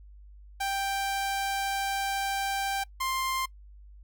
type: tone pair in turn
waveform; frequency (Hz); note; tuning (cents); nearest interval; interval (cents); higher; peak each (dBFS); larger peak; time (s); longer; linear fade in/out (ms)
sawtooth; 786 / 1051.7; G5 / C6; +4 / +9; perfect fourth; 505; second; -24; neither; 0.6-2.84 / 3-3.46; first; 10
effects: noise-tail reverb RT60 0.1 s tail -23 dB re dry + added 50 Hz sine -47 dBFS peak until 4.03 s